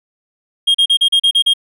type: tone bursts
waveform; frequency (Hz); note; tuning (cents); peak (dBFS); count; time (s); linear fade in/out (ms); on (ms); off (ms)
triangle; 3238; G#7; -45; -7; 8; 0.67-1.537; 10; 76; 37
effects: none